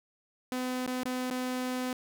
sawtooth tone with dropouts, 253.3 Hz, B3, 44 cents sharp, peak -27 dBFS, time 0.52-1.93 s, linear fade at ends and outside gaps 1 ms, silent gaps 0.864-0.876 / 1.034-1.055 / 1.301-1.308 s, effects none

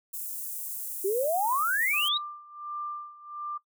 white high-pass noise, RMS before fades -36 dBFS, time 0.13-2.09 s, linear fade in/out 10 ms, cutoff 8300 Hz, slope 24 dB/octave
sine exponential sweep, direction up, 370 to 3951 Hz, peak -24 dBFS, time 1.04-2.18 s, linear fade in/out 10 ms
sine tone with tremolo, 1188 Hz, D6, 20 cents sharp, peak -31 dBFS, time 1.93-3.58 s, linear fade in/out 10 ms, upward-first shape sine, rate 1.4 Hz, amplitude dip 85%
effects noise-tail reverb RT60 0.1 s tail -20 dB re dry

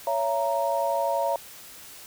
sine chord, A# diminished, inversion first, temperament just, 559.4 / 671.3 / 932.3 Hz, C#5 / E5 / A#5, +16 / +31 / 0 cents, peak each -27 dBFS, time 0.07-1.36 s, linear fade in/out 2 ms, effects white hiss -45 dBFS RMS until 2.06 s

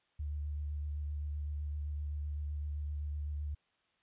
sine tone with vibrato, 73.8 Hz, D2, 9 cents sharp, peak -35 dBFS, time 0.19-3.55 s, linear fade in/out 10 ms, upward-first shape sine, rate 7.8 Hz, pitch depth 20 cents each way, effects white hiss -75 dBFS RMS until 4.02 s + resampled to 8000 Hz

